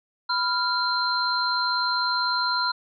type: tone cluster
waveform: sine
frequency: 991 / 1392 / 4130 Hz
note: B5 / F6 / C8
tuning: +6 / -6 / -23 cents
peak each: -26 dBFS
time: 0.29-2.72 s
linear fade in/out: 10 ms
effects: none